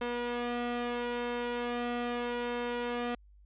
sawtooth tone with flanger, 241.2 Hz, B3, 41 cents flat, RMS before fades -34 dBFS, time 0.01-3.15 s, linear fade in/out 5 ms, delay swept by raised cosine 1.9 to 2.62 ms, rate 0.78 Hz, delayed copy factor +0.55, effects added 50 Hz sine -55 dBFS peak until 3.45 s + resampled to 8000 Hz

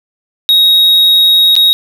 triangle tone with dropouts, 3778 Hz, A#7, 22 cents sharp, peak -3 dBFS, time 0.49-1.73 s, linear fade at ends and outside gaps 0 ms, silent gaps 1.554-1.564 s, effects none

